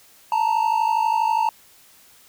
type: tone pair together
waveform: triangle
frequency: 880 / 932.3 Hz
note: A5 / A#5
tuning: 0 / 0 cents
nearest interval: minor second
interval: 100 cents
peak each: -18 / -19 dBFS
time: 0.32-1.49 s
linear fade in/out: 2 ms
effects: white hiss -52 dBFS RMS until 2.28 s